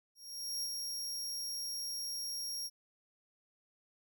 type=tone with ADSR envelope; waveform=sawtooth; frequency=5588 Hz; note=F8; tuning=in tune; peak=-32 dBFS; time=0.15-2.7 s; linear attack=480 ms; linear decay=45 ms; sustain=-3 dB; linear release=41 ms; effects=none